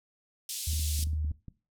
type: band-pass noise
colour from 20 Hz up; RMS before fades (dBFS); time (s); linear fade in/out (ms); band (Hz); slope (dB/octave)
white; -37; 0.49-1.04; 2; 3200 to 12000; 24
type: tone with vibrato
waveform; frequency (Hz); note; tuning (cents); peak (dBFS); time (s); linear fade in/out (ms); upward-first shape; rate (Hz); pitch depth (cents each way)
sine; 76.2; D#2; -36; -28; 0.67-1.32; 5; sine; 2.8; 26
type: clicks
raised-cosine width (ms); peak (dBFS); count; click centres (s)
5; -31; 9; 0.734 / 0.795 / 0.991 / 1.028 / 1.07 / 1.133 / 1.247 / 1.312 / 1.483
effects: noise-tail reverb RT60 0.3 s tail -18 dB re dry